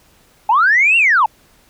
sine linear two-way sweep, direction up then down, 815 to 2794 to 815 Hz, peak -8 dBFS, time 0.49-1.26 s, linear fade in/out 5 ms, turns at 0.97 s, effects tanh soft clip ceiling -4 dBFS + pink hiss -52 dBFS RMS until 1.69 s

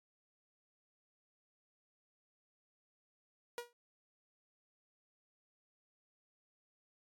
sawtooth tone with exponential decay, 479.4 Hz, A#4, 48 cents sharp, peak -33 dBFS, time 3.58-3.73 s, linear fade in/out 1 ms, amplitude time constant 31 ms, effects AAC 64 kbps

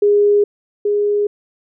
sine tone pair in turn, 410.9 / 412.4 Hz, G#4 / G#4, -18 / -12 cents, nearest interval unison, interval 6 cents, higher second, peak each -9 / -13 dBFS, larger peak first, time 0.02-0.44 / 0.85-1.27 s, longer neither, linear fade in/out 5 ms, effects none

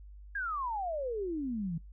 sine exponential sweep, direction down, 1668 to 156.8 Hz, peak -32 dBFS, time 0.35-1.78 s, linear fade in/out 5 ms, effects noise-tail reverb RT60 0.2 s tail -23 dB re dry + added 50 Hz sine -47 dBFS peak until 1.92 s

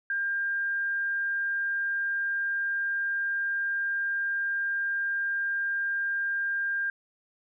sine tone, 1600 Hz, G6, 35 cents sharp, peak -26 dBFS, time 0.1-6.9 s, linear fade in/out 2 ms, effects none

